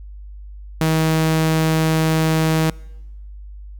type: tone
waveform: sawtooth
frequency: 159.3 Hz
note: D#3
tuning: 41 cents sharp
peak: -11 dBFS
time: 0.81-2.7 s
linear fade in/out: 2 ms
effects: noise-tail reverb RT60 1.0 s tail -24 dB re dry + added 50 Hz sine -33 dBFS peak until 3.79 s